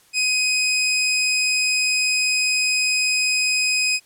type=tone; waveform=20% pulse; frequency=2511 Hz; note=D#7; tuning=15 cents sharp; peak=-13 dBFS; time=0.13-4 s; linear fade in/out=50 ms; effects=white hiss -55 dBFS RMS until 4.05 s + low-pass 12000 Hz 12 dB/octave